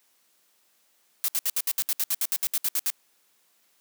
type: noise bursts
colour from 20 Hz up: blue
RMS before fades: -25 dBFS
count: 16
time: 1.24-2.902 s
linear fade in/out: 0 ms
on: 42 ms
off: 66 ms
effects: white hiss -66 dBFS RMS until 3.8 s + high-pass 200 Hz 12 dB/octave